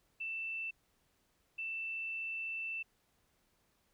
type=tone bursts at uneven times; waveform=sine; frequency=2664 Hz; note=E7; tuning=18 cents sharp; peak=-37 dBFS; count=2; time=0.2-0.71 / 1.58-2.83 s; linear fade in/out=10 ms; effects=pink hiss -75 dBFS RMS until 3.93 s